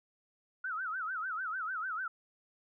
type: tone with vibrato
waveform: sine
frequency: 1396.9 Hz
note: F6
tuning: in tune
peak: -34 dBFS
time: 0.64-2.08 s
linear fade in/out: 5 ms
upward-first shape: sine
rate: 6.7 Hz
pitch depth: 190 cents each way
effects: none